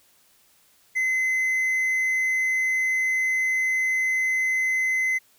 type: tone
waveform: triangle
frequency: 2047 Hz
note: C7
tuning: 38 cents flat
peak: -19 dBFS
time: 0.95-5.19 s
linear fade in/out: 20 ms
effects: white hiss -60 dBFS RMS until 5.38 s